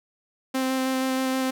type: tone with vibrato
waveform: sawtooth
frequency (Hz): 261.6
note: C4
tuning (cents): 0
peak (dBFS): -19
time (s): 0.54-1.51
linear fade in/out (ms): 10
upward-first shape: square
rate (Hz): 6.3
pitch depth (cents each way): 8
effects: none